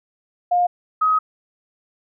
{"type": "tone pair in turn", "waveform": "sine", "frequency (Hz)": [710, 1265.1], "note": ["F5", "D#6"], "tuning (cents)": [28, 28], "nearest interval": "minor seventh", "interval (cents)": 1000, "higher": "second", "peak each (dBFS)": -14, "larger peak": "neither", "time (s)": [[0.51, 0.67], [1.01, 1.19]], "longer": "second", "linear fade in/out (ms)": 10, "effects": []}